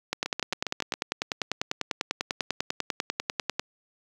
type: two click trains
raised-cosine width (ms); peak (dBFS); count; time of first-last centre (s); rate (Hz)
0.2; -9 / -12; 36 / 6; 0.13-3.595 / 0.26-0.938; 10.1 / 7.37
effects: high-pass 150 Hz 12 dB/octave + 8-bit